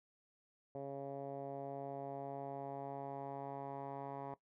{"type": "tone with low-pass filter sweep", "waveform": "10% pulse", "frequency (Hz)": 138.59, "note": "C#3", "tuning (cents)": 0, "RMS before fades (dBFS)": -45, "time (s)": [0.75, 4.34], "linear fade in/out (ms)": 2, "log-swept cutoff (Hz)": [590, 1000], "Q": 2.5, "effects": ["noise-tail reverb RT60 0.1 s tail -17 dB re dry"]}